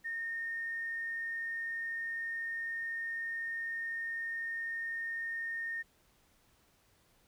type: tone with tanh clipping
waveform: triangle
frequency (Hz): 1834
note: A#6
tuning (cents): -29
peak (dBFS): -35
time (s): 0.04-5.83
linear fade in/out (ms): 20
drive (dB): 3
effects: pink hiss -69 dBFS RMS until 7.27 s